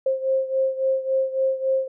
sine beating tone pair, 529 / 532.6 Hz, C5 / C5, +19 / +31 cents, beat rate 3.6 Hz, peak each -21 / -25 dBFS, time 0.06-1.88 s, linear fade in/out 5 ms, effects none

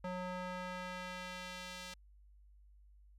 square tone with band-pass filter sweep, 182 Hz, F#3, 28 cents flat, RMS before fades -44 dBFS, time 0.04-1.94 s, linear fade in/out 5 ms, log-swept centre 770 to 4400 Hz, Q 0.74, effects added 50 Hz sine -59 dBFS peak until 3.18 s

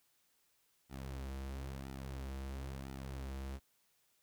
sawtooth tone with flanger, 67 Hz, C2, 42 cents sharp, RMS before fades -44 dBFS, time 0.89-3.6 s, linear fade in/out 50 ms, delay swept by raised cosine 1.8 to 7.7 ms, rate 0.99 Hz, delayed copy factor -0.65, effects white hiss -75 dBFS RMS until 4.22 s

